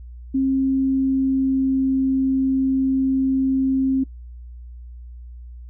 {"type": "tone with pitch glide", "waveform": "sine", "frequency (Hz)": [267.3, 265.6], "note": ["C4", "C4"], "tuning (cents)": [37, 26], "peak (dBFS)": -16, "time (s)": [0.34, 4.04], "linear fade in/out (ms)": 10, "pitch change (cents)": -11, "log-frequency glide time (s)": [0.64, 1.92], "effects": ["noise-tail reverb RT60 0.1 s tail -21 dB re dry", "added 60 Hz sine -35 dBFS peak until 5.69 s"]}